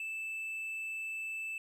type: tone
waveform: triangle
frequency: 2637 Hz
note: E7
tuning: in tune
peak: -35 dBFS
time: 0-1.58 s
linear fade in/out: 2 ms
effects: none